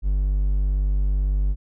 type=tone; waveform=triangle; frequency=49 Hz; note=G1; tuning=in tune; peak=-16 dBFS; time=0.02-1.56 s; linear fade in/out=50 ms; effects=none